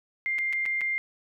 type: tone with dropouts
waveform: sine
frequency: 2100 Hz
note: C7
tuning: 6 cents sharp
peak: -25 dBFS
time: 0.26-0.98 s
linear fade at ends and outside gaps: 0 ms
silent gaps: 0.384-0.388 / 0.527-0.532 / 0.655-0.661 / 0.809-0.815 s
effects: none

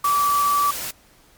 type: tone in noise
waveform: sine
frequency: 1155 Hz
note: D6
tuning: 29 cents flat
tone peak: -16 dBFS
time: 0.04-0.71 s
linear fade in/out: 5 ms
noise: white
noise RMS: -29 dBFS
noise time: 0.04-0.91 s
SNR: +10 dB
effects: pink hiss -54 dBFS RMS until 1.37 s + MP3 96 kbps

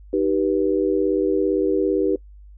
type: chord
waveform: sine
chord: Eb augmented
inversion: none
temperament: just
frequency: 311.1 / 388.9 / 486.1 Hz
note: Eb4 / G4 / B4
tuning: 0 / -14 / -28 cents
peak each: -22 / -20 / -23 dBFS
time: 0.13-2.16 s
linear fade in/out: 5 ms
effects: noise-tail reverb RT60 0.1 s tail -23 dB re dry + added 50 Hz sine -41 dBFS peak until 2.57 s

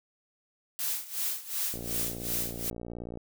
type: noise with tremolo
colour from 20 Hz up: blue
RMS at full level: -30 dBFS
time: 0.79-2.7 s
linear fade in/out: 0 ms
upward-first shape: sine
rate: 2.7 Hz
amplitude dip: 85%
type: click train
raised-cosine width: 2 ms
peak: -26 dBFS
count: 85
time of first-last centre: 1.74-3.173 s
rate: 58.6 Hz
effects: none

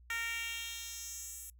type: tone with high-pass filter sweep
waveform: 10% pulse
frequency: 461.4 Hz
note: A#4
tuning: 18 cents flat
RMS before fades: -41 dBFS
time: 0.1-1.5 s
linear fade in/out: 2 ms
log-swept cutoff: 1700 to 9700 Hz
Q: 2
effects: noise-tail reverb RT60 0.1 s tail -24 dB re dry + added 60 Hz sine -56 dBFS peak until 1.59 s

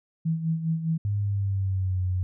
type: tone with tremolo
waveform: sine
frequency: 162.4 Hz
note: E3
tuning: 26 cents flat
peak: -21 dBFS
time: 0.25-0.98 s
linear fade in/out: 10 ms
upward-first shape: sine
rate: 4.9 Hz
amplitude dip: 65%
type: tone with pitch glide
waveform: sine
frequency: 102.3 to 91.67 Hz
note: G#2 to F#2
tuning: -26 to -16 cents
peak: -23 dBFS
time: 1.05-2.23 s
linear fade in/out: 0 ms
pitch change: -190 cents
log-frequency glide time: 1.19-2.02 s
effects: none

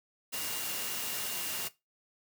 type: tone in noise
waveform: sine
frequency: 2815 Hz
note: F7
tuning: 13 cents sharp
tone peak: -43 dBFS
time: 0.32-1.69 s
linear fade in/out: 20 ms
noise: white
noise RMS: -36 dBFS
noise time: 0.32-1.69 s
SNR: -10 dB
effects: noise-tail reverb RT60 0.2 s tail -17 dB re dry + high-pass 100 Hz 12 dB/octave

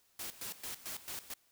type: noise with tremolo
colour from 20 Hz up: white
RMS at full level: -42 dBFS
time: 0.19-1.34 s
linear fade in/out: 5 ms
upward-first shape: square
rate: 4.5 Hz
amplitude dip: 80%
effects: white hiss -71 dBFS RMS until 1.51 s

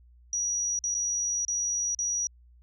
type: tone with dropouts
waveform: sine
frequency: 5800 Hz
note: F#8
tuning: 35 cents flat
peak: -26 dBFS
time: 0.33-2.27 s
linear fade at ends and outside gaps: 1 ms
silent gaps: 0.79-0.839 / 0.943-0.949 / 1.45-1.481 / 1.948-1.989 s
effects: added 60 Hz sine -53 dBFS peak until 2.62 s

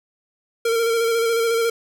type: tone with vibrato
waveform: square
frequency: 459.5 Hz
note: A#4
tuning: 25 cents flat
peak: -18 dBFS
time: 0.65-1.7 s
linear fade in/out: 5 ms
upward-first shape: square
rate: 14 Hz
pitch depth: 23 cents each way
effects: none

